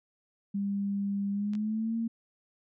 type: tone with pitch glide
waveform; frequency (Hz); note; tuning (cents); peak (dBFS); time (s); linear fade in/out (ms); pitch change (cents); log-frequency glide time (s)
sine; 200 to 228.4; G3 to A#3; +35 to -35; -28; 0.54-2.08; 10; +230; 1.32-1.96
type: clicks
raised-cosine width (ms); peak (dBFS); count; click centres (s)
0.2; -32; 2; 1.535 / 1.552
effects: none